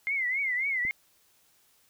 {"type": "tone with vibrato", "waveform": "sine", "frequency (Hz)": 2093, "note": "C7", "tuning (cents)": 0, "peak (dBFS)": -26, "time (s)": [0.07, 0.91], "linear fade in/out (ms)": 0, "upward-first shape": "triangle", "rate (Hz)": 3.7, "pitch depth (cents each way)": 150}
{"type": "click", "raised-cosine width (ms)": 3, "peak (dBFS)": -31, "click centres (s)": 0.851}
{"effects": ["white hiss -65 dBFS RMS until 1.89 s"]}